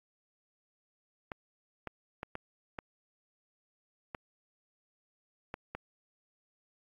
clicks, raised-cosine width 0.5 ms, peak -23 dBFS, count 8, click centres 1.318 / 1.873 / 2.231 / 2.354 / 2.788 / 4.148 / 5.541 / 5.75 s, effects AAC 48 kbps

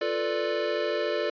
square chord, B half-diminished seventh, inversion second, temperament equal, 349.2 / 440 / 493.9 / 587.3 Hz, F4 / A4 / B4 / D5, 0 / 0 / 0 / 0 cents, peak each -34 / -31 / -35 / -30 dBFS, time 0.01-1.3 s, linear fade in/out 5 ms, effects resampled to 11025 Hz

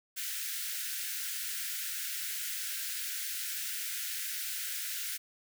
white high-pass noise, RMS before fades -37 dBFS, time 0.16-5.18 s, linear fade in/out 20 ms, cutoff 1400 Hz, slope 96 dB/octave, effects none

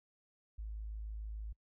sine tone, 53.4 Hz, G#1, 49 cents sharp, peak -40 dBFS, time 0.58-1.53 s, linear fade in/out 10 ms, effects noise-tail reverb RT60 0.1 s tail -26 dB re dry

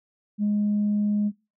sine tone, 207.7 Hz, G#3, in tune, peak -19 dBFS, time 0.38-1.32 s, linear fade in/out 50 ms, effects noise-tail reverb RT60 0.3 s tail -24 dB re dry + tanh soft clip ceiling -17 dBFS

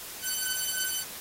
5% pulse beating tone pair, 1513 / 1516.3 Hz, F#6 / F#6, +38 / +42 cents, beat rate 3.3 Hz, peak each -21 dBFS, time 0.21-1.05 s, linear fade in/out 50 ms, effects white hiss -41 dBFS RMS until 1.2 s + AAC 48 kbps

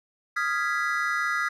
triangle chord, F half-diminished seventh, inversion third, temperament equal with one note detuned, 1244.5 / 1389.7 / 1661.2 / 1975.5 Hz, Eb6 / F6 / Ab6 / Cb7, 0 / -9 / 0 / 0 cents, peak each -28 dBFS, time 0.36-1.49 s, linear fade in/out 10 ms, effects none

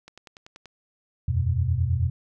click train, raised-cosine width 0.2 ms, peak -27 dBFS, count 7, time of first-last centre 0.08-0.657 s, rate 10.4 Hz
sine chord, E suspended second, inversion none, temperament equal with one note detuned, 82.41 / 91.65 / 123.47 Hz, E2 / F#2 / B2, 0 / -16 / 0 cents, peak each -25 dBFS, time 1.28-2.1 s, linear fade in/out 5 ms
effects none

